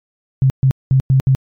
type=tone bursts at uneven times; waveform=sine; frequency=132.7 Hz; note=C3; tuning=25 cents sharp; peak=-8 dBFS; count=5; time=0.42-0.5 / 0.63-0.71 / 0.91-1 / 1.1-1.2 / 1.27-1.35 s; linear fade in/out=0 ms; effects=MP3 96 kbps